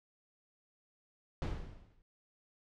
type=noise with exponential decay; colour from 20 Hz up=brown; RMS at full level=-31 dBFS; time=1.42-2.02 s; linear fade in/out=1 ms; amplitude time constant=130 ms; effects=low-pass 5000 Hz 12 dB/octave